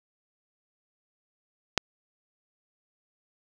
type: click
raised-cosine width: 0.2 ms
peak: -3 dBFS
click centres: 1.777 s
effects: none